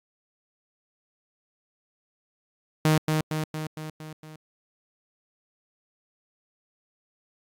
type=tone with echo; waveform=sawtooth; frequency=155.56 Hz; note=D#3; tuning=in tune; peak=-14 dBFS; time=2.85-2.98 s; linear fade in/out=2 ms; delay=230 ms; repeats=6; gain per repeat=-4 dB; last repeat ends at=4.36 s; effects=AAC 64 kbps